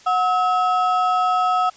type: ring-modulated tone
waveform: triangle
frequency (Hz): 1010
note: B5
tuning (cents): +39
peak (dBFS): -11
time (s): 0.06-1.7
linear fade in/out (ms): 10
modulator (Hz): 278
effects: white hiss -48 dBFS RMS until 1.76 s + resampled to 16000 Hz